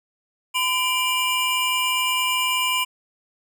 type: tone cluster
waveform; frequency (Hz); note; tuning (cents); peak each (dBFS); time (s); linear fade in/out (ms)
square; 1014 / 2363 / 2859; B5 / D7 / F7; +45 / +10 / +40; -25; 0.54-2.85; 20
effects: none